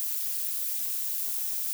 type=noise with amplitude modulation; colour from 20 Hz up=violet; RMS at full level=-27 dBFS; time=0-1.73 s; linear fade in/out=0 ms; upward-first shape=sine; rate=250 Hz; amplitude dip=85%; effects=none